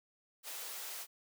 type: high-pass noise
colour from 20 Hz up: white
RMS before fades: -44 dBFS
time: 0.43-1.07 s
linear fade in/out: 50 ms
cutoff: 410 Hz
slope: 24 dB/octave
effects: none